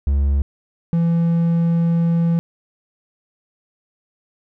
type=tone pair in turn; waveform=triangle; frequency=70 / 168.03 Hz; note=C#2 / E3; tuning=+18 / +33 cents; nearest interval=octave + minor third; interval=1515 cents; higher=second; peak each=-12 dBFS; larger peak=neither; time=0.07-0.42 / 0.93-2.39 s; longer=second; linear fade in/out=0 ms; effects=none